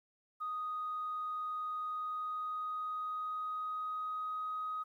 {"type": "tone with pitch glide", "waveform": "sine", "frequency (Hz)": [1244.5, 1256.1], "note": ["D#6", "D#6"], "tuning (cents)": [0, 16], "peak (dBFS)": -35, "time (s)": [0.4, 4.84], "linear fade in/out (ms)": 20, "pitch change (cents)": 16, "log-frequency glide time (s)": [1.82, 4.51], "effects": ["tanh soft clip ceiling -31 dBFS", "12-bit"]}